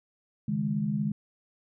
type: chord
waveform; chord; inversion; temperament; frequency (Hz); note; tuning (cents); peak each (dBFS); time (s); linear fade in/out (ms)
sine; C# suspended second; none; equal; 138.59 / 155.56 / 207.7; C#3 / D#3 / G#3; 0 / 0 / 0; -34 / -31 / -28; 0.48-1.12; 5
effects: none